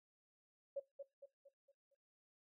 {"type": "tone with echo", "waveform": "sine", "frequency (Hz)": 554.4, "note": "C#5", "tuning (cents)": 0, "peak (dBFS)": -38, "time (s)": [0.76, 0.8], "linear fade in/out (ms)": 10, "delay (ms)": 230, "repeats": 5, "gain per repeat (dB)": -7, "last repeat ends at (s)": 1.95, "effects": ["noise-tail reverb RT60 0.2 s tail -18 dB re dry"]}